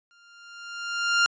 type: tone with exponential growth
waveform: sawtooth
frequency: 1396.9 Hz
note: F6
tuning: in tune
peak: -13 dBFS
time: 0.11-1.26 s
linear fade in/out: 0 ms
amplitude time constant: 250 ms
effects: resampled to 16000 Hz